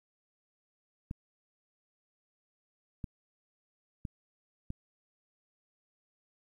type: clicks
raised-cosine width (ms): 5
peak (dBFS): -25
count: 4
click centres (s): 1.111 / 3.042 / 4.052 / 4.704
effects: 11-bit